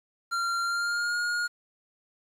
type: tone with pitch glide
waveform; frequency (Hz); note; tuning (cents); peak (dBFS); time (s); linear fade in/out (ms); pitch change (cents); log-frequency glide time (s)
square; 1380 to 1430.3; F6 to F6; -21 to +41; -27; 0.31-1.48; 20; +62; 0.62-1.16
effects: low-pass 8000 Hz 12 dB/octave + 9-bit